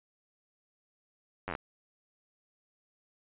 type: slowing click train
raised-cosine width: 0.5 ms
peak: -20 dBFS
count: 7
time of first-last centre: 1.48-1.552 s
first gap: 10 ms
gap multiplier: 1.07
effects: resampled to 8000 Hz